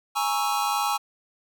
square chord, A# half-diminished seventh, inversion third, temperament equal, 830.6 / 932.3 / 1108.7 / 1318.5 Hz, G#5 / A#5 / C#6 / E6, 0 / 0 / 0 / 0 cents, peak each -27 / -32 / -30 / -30 dBFS, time 0.15-0.98 s, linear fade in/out 20 ms, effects none

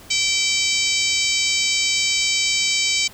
harmonic tone, 772 Hz, G5, 27 cents flat, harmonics 3 / 4 / 5 / 6 / 7 / 8 / 9 / 10, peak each -23 / -25 / -27 / -25 / -27 / -28 / -27 / -28 dBFS, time 0.1-3.08 s, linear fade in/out 10 ms, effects pink hiss -44 dBFS RMS until 3.13 s

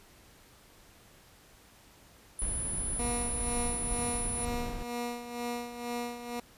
sine tone, 10000 Hz, D#9, 8 cents sharp, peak -33 dBFS, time 2.39-4.45 s, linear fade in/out 2 ms
brown noise, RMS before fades -37 dBFS, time 2.42-4.83 s, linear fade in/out 0 ms
15% pulse tone with tremolo, 240 Hz, B3, 49 cents flat, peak -26 dBFS, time 2.99-6.4 s, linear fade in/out 5 ms, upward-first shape sine, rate 2.1 Hz, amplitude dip 65%
effects pink hiss -58 dBFS RMS until 6.57 s + resampled to 32000 Hz

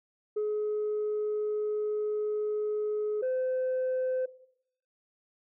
sine tone pair in turn, 423 / 513.9 Hz, G#4 / C5, +32 / -31 cents, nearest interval minor third, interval 337 cents, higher second, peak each -25 dBFS, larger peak neither, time 0.36-3.22 / 3.22-4.26 s, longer first, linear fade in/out 10 ms, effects noise-tail reverb RT60 0.7 s tail -18 dB re dry + tanh soft clip ceiling -25 dBFS

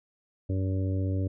harmonic tone, 95 Hz, F#2, 46 cents sharp, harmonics 1 / 2 / 3 / 4 / 5 / 6, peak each -26 / -40 / -34 / -42 / -42 / -42 dBFS, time 0.49-1.28 s, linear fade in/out 10 ms, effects none

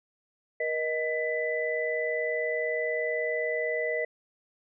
sine tone cluster, 476.1 / 625 / 1994 Hz, A#4 / D#5 / B6, +37 / +8 / +16 cents, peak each -31 dBFS, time 0.6-4.05 s, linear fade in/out 5 ms, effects none

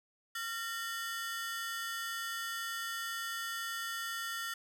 sawtooth ring-modulated tone, 1606 Hz, G6, 41 cents sharp, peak -30 dBFS, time 0.35-4.54 s, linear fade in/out 5 ms, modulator 231 Hz, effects none

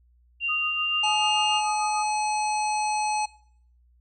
sine tone with pitch glide, 2774 to 2808 Hz, F7 to F7, -12 to +9 cents, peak -23 dBFS, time 0.4-1.62 s, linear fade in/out 50 ms, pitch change +21 cents, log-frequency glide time 0.56-1.33 s
sine tone with tremolo, 1239 Hz, D#6, 8 cents flat, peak -29 dBFS, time 0.48-2.04 s, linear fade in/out 20 ms, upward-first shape sine, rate 6.8 Hz, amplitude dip 70%
harmonic tone, 850 Hz, G#5, 40 cents sharp, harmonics 1 / 3 / 5 / 7 / 9 / 10, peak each -24 / -34 / -39 / -37 / -42 / -41 dBFS, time 1.03-3.26 s, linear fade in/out 10 ms
effects noise-tail reverb RT60 0.6 s tail -20 dB re dry + added 60 Hz sine -57 dBFS peak until 4 s

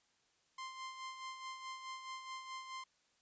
sawtooth tone with tremolo, 1046.5 Hz, C6, in tune, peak -39 dBFS, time 0.58-2.84 s, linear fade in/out 5 ms, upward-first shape sine, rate 4.7 Hz, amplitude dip 55%, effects white hiss -75 dBFS RMS until 3.21 s + resampled to 16000 Hz

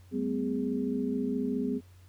sine tone cluster, 194.7 / 219.4 / 253.7 / 411.3 Hz, G3 / A3 / B3 / G#4, -12 / -5 / +47 / -17 cents, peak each -35 / -37 / -30 / -35 dBFS, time 0.11-1.81 s, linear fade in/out 50 ms, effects added 91 Hz sine -52 dBFS peak until 2.08 s + pink hiss -64 dBFS RMS until 2.08 s

